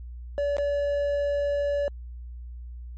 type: tone with dropouts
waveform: triangle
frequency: 573 Hz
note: D5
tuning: 43 cents flat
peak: -21 dBFS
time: 0.38-1.88 s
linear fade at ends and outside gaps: 0 ms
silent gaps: 0.568-0.583 s
effects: added 60 Hz sine -36 dBFS peak until 2.97 s + MP3 32 kbps